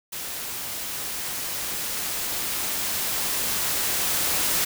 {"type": "noise with level ramp", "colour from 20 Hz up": "white", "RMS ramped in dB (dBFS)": [-33, -23], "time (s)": [0.12, 4.65], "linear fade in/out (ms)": 10, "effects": []}